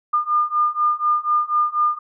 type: beating tone pair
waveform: sine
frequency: 1207 / 1211.1 Hz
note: D6 / D#6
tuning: +47 / -47 cents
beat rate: 4.1 Hz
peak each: -20 / -19 dBFS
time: 0.13-1.99 s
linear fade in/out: 10 ms
effects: none